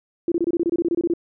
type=tone bursts; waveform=sine; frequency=340.6 Hz; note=F4; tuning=43 cents flat; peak=-17 dBFS; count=14; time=0.28-1.137 s; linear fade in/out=2 ms; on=38 ms; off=25 ms; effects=none